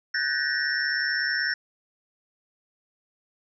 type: tone cluster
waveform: sine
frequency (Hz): 1494 / 1594 / 1745 / 1881 / 5410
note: F#6 / G6 / A6 / A#6 / E8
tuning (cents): +16 / +28 / -15 / +15 / +44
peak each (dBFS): -30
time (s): 0.14-1.54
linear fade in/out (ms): 5
effects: none